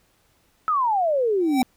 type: exponential sweep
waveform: sine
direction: down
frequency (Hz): 1316 to 242.7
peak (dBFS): -18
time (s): 0.68-1.63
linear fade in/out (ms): 0
type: tone with exponential growth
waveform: square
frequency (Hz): 770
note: G5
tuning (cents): -31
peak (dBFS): -18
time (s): 1.4-1.62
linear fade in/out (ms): 2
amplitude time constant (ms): 47
effects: pink hiss -63 dBFS RMS until 1.76 s